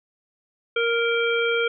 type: harmonic tone with a mistuned harmonic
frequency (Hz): 466.2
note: A#4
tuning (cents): 0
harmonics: 1 / 3 / 5 / 7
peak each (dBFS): -22 / -25 / -27 / -30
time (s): 0.76-1.68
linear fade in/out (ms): 5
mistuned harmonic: 7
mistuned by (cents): -32
effects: none